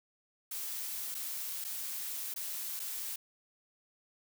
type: noise with dropouts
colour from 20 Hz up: blue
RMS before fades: -39 dBFS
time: 0.51-3.16 s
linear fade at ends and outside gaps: 5 ms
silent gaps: 1.145-1.149 / 1.643-1.647 / 2.34-2.36 / 2.795-2.799 s
effects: none